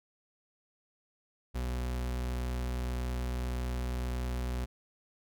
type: tone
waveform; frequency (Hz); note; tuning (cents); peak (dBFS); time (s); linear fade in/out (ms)
40% pulse; 61.74; B1; 0; -31; 1.54-4.66; 20
effects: none